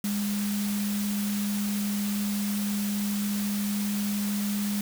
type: tone in noise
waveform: sine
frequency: 204.6 Hz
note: G#3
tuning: 26 cents flat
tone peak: -26 dBFS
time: 0.04-4.81 s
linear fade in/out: 2 ms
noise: white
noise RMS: -36 dBFS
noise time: 0.04-4.81 s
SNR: +7 dB
effects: none